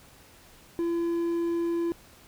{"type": "tone", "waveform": "triangle", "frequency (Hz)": 339, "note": "E4", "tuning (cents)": 49, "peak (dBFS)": -23, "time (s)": [0.79, 1.92], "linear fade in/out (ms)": 0, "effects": ["pink hiss -54 dBFS RMS until 2.27 s"]}